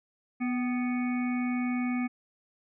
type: harmonic tone with a mistuned harmonic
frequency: 246.9 Hz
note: B3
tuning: in tune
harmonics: 1 / 3 / 5 / 7 / 9 / 10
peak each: -27 / -41 / -43 / -48 / -39 / -49 dBFS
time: 0.4-2.08 s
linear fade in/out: 20 ms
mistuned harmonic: 3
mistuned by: +46 cents
effects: none